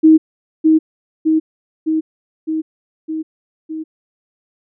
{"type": "tone with echo", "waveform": "sine", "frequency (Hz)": 316.1, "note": "D#4", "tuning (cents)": 27, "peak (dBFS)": -4, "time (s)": [0.03, 0.18], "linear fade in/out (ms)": 20, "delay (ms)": 610, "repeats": 6, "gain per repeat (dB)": -3, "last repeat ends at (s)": 3.84, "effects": []}